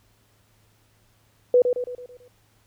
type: tone with echo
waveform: sine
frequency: 493.9 Hz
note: B4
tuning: in tune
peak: -12 dBFS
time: 1.54-1.62 s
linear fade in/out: 2 ms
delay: 110 ms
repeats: 6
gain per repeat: -6 dB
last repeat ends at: 2.28 s
effects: added 107 Hz sine -63 dBFS peak until 2.66 s + pink hiss -63 dBFS RMS until 2.66 s